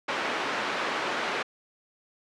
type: band-pass noise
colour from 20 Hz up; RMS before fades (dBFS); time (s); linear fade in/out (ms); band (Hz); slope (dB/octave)
white; -30; 0.08-1.43; 10; 290 to 1900; 12
effects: low-pass 7000 Hz 12 dB/octave